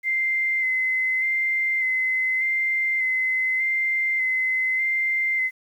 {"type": "tone with vibrato", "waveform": "sine", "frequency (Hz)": 2069, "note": "C7", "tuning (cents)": -20, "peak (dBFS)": -20, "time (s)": [0.03, 5.51], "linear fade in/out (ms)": 50, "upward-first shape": "square", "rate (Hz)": 0.84, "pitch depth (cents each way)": 18, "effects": ["9-bit"]}